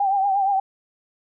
sine tone with vibrato, 787 Hz, G5, 7 cents sharp, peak -17 dBFS, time 0-0.6 s, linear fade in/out 5 ms, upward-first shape triangle, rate 8.5 Hz, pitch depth 72 cents each way, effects none

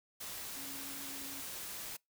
sine tone in noise, 275.5 Hz, C#4, 11 cents flat, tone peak -51 dBFS, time 0.56-1.41 s, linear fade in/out 10 ms, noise white, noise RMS -44 dBFS, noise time 0.2-1.97 s, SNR -10 dB, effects noise-tail reverb RT60 0.2 s tail -26 dB re dry

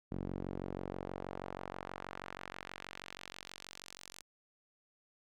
sawtooth tone with band-pass filter sweep, 46.25 Hz, F#1, in tune, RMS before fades -45 dBFS, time 0.11-4.22 s, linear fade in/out 10 ms, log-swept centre 240 to 7100 Hz, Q 0.91, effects none

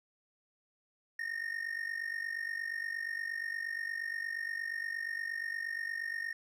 triangle tone with amplitude modulation, 1840 Hz, A#6, 23 cents flat, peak -30 dBFS, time 1.19-6.33 s, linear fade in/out 5 ms, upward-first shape sine, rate 48.5 Hz, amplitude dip 80%, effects none

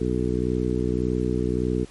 harmonic tone, 61.74 Hz, B1, in tune, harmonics 1 / 2 / 3 / 4 / 5 / 6 / 7, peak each -29 / -29 / -29 / -29 / -29 / -29 / -29 dBFS, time 0-1.85 s, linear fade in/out 10 ms, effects pink hiss -50 dBFS RMS until 1.9 s + MP3 48 kbps

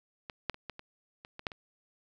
clicks, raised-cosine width 0.3 ms, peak -24 / -14 / -30 / -23 / -28 / -30 / -27 / -15 / -29 dBFS, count 9, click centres 0.298 / 0.497 / 0.544 / 0.697 / 0.794 / 1.249 / 1.394 / 1.468 / 1.518 s, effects none

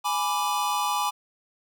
square chord, G# diminished, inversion none, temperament equal, 830.6 / 987.8 / 1174.7 Hz, G#5 / B5 / D6, 0 / 0 / 0 cents, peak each -29 dBFS, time 0.04-1.11 s, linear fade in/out 20 ms, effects none

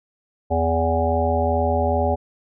harmonic tone, 82.41 Hz, E2, in tune, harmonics 1 / 3 / 5 / 7 / 9 / 10, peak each -22 / -27 / -26 / -23 / -24 / -27 dBFS, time 0.5-2.16 s, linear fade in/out 20 ms, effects none

